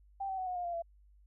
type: tone with pitch steps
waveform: sine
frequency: 784 / 764.8 / 746 / 727.7 / 709.9 / 692.4 / 675.5 Hz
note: G5 / G5 / F#5 / F#5 / F5 / F5 / E5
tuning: 0 / -43 / +14 / -29 / +28 / -15 / +42 cents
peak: -34 dBFS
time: 0.2-0.823 s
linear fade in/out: 10 ms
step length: 89 ms
effects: added 50 Hz sine -59 dBFS peak until 1.26 s